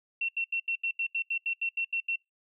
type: tone bursts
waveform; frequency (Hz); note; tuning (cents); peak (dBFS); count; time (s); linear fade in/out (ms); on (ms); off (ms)
sine; 2716; F7; -49; -27; 13; 0.21-2.159; 5; 77; 79
effects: noise-tail reverb RT60 0.2 s tail -25 dB re dry